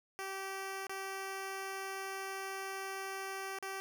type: tone with dropouts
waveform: 10% pulse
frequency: 387 Hz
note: G4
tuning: 22 cents flat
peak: -31 dBFS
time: 0.19-3.8 s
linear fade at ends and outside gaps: 0 ms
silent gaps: 0.868-0.895 / 3.587-3.626 s
effects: none